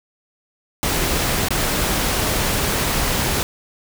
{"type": "noise with dropouts", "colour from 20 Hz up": "pink", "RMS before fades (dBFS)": -20, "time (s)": [0.83, 3.43], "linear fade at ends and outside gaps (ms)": 0, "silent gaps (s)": [1.485, 1.506], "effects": []}